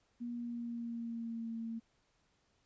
sine tone with pitch glide, 239.1 to 227.5 Hz, A#3 to A#3, +44 to -42 cents, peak -38 dBFS, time 0.2-1.8 s, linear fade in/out 20 ms, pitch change -86 cents, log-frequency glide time 0.32-1.53 s, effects pink hiss -75 dBFS RMS until 2.65 s + resampled to 16000 Hz

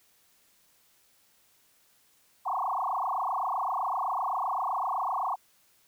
sine tone with frequency modulation, 932.3 Hz, A#5, in tune, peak -27 dBFS, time 2.45-5.36 s, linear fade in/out 20 ms, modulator 27.8 Hz, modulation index 7.5, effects white hiss -65 dBFS RMS until 5.87 s

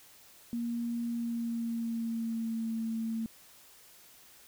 sine tone with pitch glide, 235.2 to 225 Hz, A#3 to A3, +16 to +39 cents, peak -31 dBFS, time 0.53-3.26 s, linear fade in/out 0 ms, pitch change -77 cents, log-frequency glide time 1.04-2.73 s, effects white hiss -57 dBFS RMS until 4.47 s

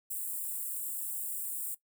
white high-pass noise, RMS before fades -37 dBFS, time 0.1-1.75 s, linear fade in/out 10 ms, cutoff 7600 Hz, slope 96 dB/octave, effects noise-tail reverb RT60 0.1 s tail -17 dB re dry

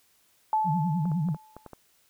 sine tone with exponential decay, 868 Hz, A5, 24 cents flat, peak -20 dBFS, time 0.53-1.68 s, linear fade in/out 1 ms, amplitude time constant 250 ms
sine tone with vibrato, 164.81 Hz, E3, in tune, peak -24 dBFS, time 0.64-1.37 s, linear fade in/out 50 ms, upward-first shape sine, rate 9.8 Hz, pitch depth 200 cents each way
clicks, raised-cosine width 1 ms, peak -28 dBFS, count 7, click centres 1.055 / 1.117 / 1.287 / 1.346 / 1.566 / 1.663 / 1.733 s
effects white hiss -65 dBFS RMS until 2.09 s

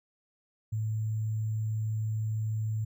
sine tone with sample-and-hold, 109.2 Hz, A2, 13 cents flat, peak -28 dBFS, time 0.72-2.85 s, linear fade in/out 10 ms, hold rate 7350 Hz, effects none

